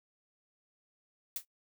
blue noise with exponential decay, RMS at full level -32 dBFS, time 1.36-1.45 s, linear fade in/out 2 ms, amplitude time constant 19 ms, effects noise-tail reverb RT60 0.1 s tail -20 dB re dry

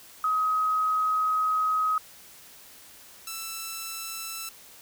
sine / 5% pulse tone pair in turn, 1265 / 1327.1 Hz, D#6 / E6, +28 / +11 cents, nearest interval minor second, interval 83 cents, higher second, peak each -22 dBFS, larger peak neither, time 0.24-1.98 / 3.27-4.49 s, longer first, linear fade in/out 2 ms, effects white hiss -50 dBFS RMS until 4.81 s

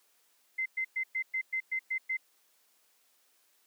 sine tone bursts, 2069 Hz, C7, 20 cents flat, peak -29 dBFS, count 9, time 0.58-2.171 s, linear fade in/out 10 ms, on 79 ms, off 110 ms, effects white hiss -69 dBFS RMS until 3.66 s + high-pass 300 Hz 12 dB/octave

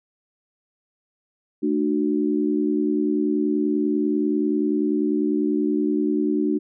sine chord, D major, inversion second, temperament equal with one note detuned, 220 / 299.7 / 370 Hz, A3 / D4 / F#4, 0 / +35 / 0 cents, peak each -25 / -21 / -25 dBFS, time 1.62-6.59 s, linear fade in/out 20 ms, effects none

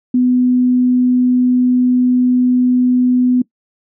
sine tone, 250 Hz, B3, 21 cents sharp, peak -9 dBFS, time 0.14-3.42 s, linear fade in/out 5 ms, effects noise-tail reverb RT60 0.1 s tail -21 dB re dry

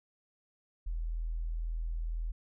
sine tone, 41 Hz, E1, 9 cents flat, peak -32 dBFS, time 0.86-2.32 s, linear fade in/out 10 ms, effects none

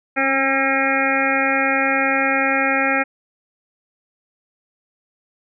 harmonic tone with a mistuned harmonic, 269.7 Hz, C#4, 47 cents flat, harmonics 1 / 2 / 3 / 5 / 6 / 7 / 8 / 9, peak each -24 / -24 / -24 / -24 / -24 / -24 / -24 / -24 dBFS, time 0.16-3.04 s, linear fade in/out 20 ms, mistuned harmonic 1, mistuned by +16 cents, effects none

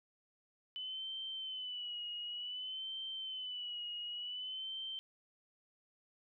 sine tone with vibrato, 3000 Hz, F#7, 23 cents sharp, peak -40 dBFS, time 0.76-4.99 s, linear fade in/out 0 ms, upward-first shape sine, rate 0.55 Hz, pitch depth 68 cents each way, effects none

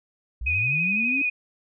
sine linear sweep, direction up, 51.91 to 284.2 Hz, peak -28 dBFS, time 0.41-1.22 s, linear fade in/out 5 ms
sine tone with vibrato, 2495 Hz, D#7, 4 cents sharp, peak -21 dBFS, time 0.46-1.3 s, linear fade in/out 10 ms, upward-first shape triangle, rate 12 Hz, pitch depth 33 cents each way
effects none

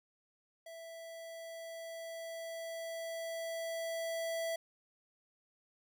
square tone with level ramp, 660 Hz, E5, 2 cents sharp, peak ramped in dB -48 to -35 dBFS, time 0.66-4.56 s, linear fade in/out 5 ms, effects none

